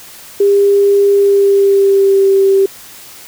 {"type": "tone with pitch glide", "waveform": "sine", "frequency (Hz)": [401.3, 389.7], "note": ["G4", "G4"], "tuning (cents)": [41, -10], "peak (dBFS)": -6, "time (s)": [0.4, 2.66], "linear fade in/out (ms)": 5, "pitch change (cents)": -51, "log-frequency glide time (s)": [1.11, 2.33], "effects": ["white hiss -35 dBFS RMS until 3.27 s"]}